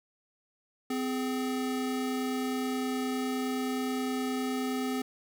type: tone pair together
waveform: square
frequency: 257.2 / 418.8 Hz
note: C4 / G#4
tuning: -30 / +15 cents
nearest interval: minor sixth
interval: 845 cents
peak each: -31 / -37 dBFS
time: 0.9-5.02 s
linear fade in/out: 5 ms
effects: none